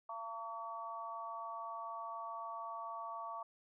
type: harmonic tone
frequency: 227 Hz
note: A#3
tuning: 46 cents flat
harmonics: 3 / 4 / 5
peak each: -48 / -47 / -44 dBFS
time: 0.09-3.43 s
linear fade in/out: 5 ms
effects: none